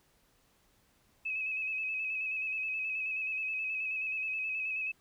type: tone with vibrato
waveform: sine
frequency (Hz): 2570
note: E7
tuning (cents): -45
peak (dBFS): -32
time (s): 1.25-4.92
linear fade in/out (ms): 10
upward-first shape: square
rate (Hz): 9.4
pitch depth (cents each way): 29
effects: pink hiss -69 dBFS RMS until 5 s